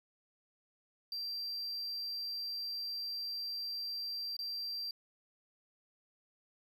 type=tone with dropouts; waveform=triangle; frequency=4713 Hz; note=D8; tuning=5 cents sharp; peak=-36 dBFS; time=1.12-4.91 s; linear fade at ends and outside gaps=2 ms; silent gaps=4.367-4.39 s; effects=12-bit